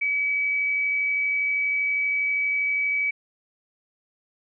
sine tone with amplitude modulation, 2282 Hz, C#7, 50 cents sharp, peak -20 dBFS, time 0.01-3.11 s, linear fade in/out 10 ms, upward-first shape sine, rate 92.5 Hz, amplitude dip 25%, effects none

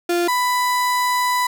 35% pulse tone pair in turn, 347.8 / 992.9 Hz, F4 / B5, -7 / +9 cents, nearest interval octave + tritone, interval 1816 cents, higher second, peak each -15 dBFS, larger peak neither, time 0.09-0.28 / 0.28-1.47 s, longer second, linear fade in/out 5 ms, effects none

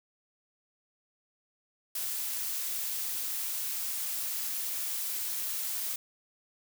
blue noise, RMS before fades -34 dBFS, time 1.95-5.96 s, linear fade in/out 5 ms, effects none

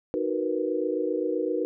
sine chord, B major seventh, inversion first, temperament equal, 311.1 / 370 / 466.2 / 493.9 Hz, D#4 / F#4 / A#4 / B4, 0 / 0 / 0 / 0 cents, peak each -30 dBFS, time 0.14-1.65 s, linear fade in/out 0 ms, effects none

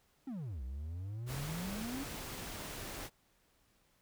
triangle exponential two-way sweep, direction down then up, 283.4 to 61 to 283.4 Hz, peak -37 dBFS, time 0.27-2.04 s, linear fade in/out 5 ms, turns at 0.63 s
pink noise, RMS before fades -44 dBFS, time 1.26-3.1 s, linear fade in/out 50 ms
effects pink hiss -72 dBFS RMS until 4.01 s

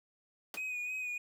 pink noise with exponential decay, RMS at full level -36 dBFS, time 0.54-0.63 s, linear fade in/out 2 ms, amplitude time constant 18 ms
triangle tone with vibrato, 2489 Hz, D#7, in tune, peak -34 dBFS, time 0.57-1.18 s, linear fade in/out 5 ms, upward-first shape sine, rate 3.2 Hz, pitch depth 32 cents each way
effects high-pass 300 Hz 12 dB/octave

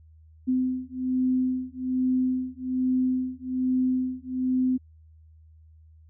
sine beating tone pair, 255.5 / 256.7 Hz, C4 / C4, -41 / -33 cents, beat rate 1.2 Hz, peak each -26 dBFS, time 0.47-4.78 s, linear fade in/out 20 ms, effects added 79 Hz sine -50 dBFS peak until 6.09 s

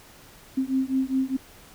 sine beating tone pair, 261.6 / 266.5 Hz, C4 / C4, 0 / +32 cents, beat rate 4.9 Hz, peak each -25 dBFS, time 0.57-1.37 s, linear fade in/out 10 ms, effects pink hiss -50 dBFS RMS until 1.74 s

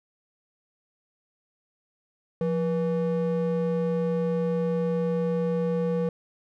triangle ring-modulated tone, 329.6 Hz, E4, in tune, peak -18 dBFS, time 2.41-6.09 s, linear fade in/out 2 ms, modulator 155 Hz, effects none

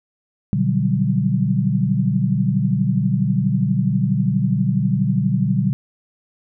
sine chord, G major seventh, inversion first, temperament just, 122.5 / 147 / 183.75 / 196 Hz, B2 / D3 / F#3 / G3, -14 / +2 / -12 / 0 cents, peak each -21 dBFS, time 0.53-5.73 s, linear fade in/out 0 ms, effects none

